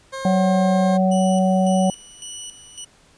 20% pulse tone, 534 Hz, C5, 35 cents sharp, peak -23 dBFS, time 0.12-0.98 s, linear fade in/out 20 ms
harmonic tone, 187.5 Hz, F#3, 23 cents sharp, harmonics 1 / 3 / 4, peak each -16 / -21 / -22 dBFS, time 0.25-1.9 s, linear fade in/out 2 ms
5% pulse tone with tremolo, 2951 Hz, F#7, 5 cents flat, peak -21 dBFS, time 1.11-2.85 s, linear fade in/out 10 ms, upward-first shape square, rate 1.8 Hz, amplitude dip 70%
effects pink hiss -54 dBFS RMS until 3.17 s + resampled to 22050 Hz

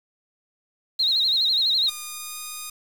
sine tone with vibrato, 3962 Hz, B7, 5 cents sharp, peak -18 dBFS, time 0.99-1.9 s, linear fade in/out 10 ms, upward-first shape sine, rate 12 Hz, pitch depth 120 cents each way
5% pulse tone with pitch glide, 1220 to 1232 Hz, D#6 to D#6, -34 to -17 cents, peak -21 dBFS, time 1.88-2.7 s, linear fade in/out 5 ms, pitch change +17 cents, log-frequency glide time 2.04-2.4 s
effects 7-bit

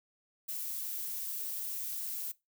violet noise, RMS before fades -38 dBFS, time 0.48-2.32 s, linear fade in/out 10 ms, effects noise-tail reverb RT60 0.2 s tail -20 dB re dry

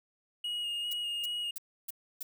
triangle tone with vibrato, 2872 Hz, F7, 48 cents sharp, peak -31 dBFS, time 0.44-1.51 s, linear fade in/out 5 ms, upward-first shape square, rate 2.5 Hz, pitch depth 15 cents each way
violet noise bursts, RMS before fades -38 dBFS, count 5, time 0.91-2.23 s, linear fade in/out 5 ms, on 24 ms, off 300 ms
effects none

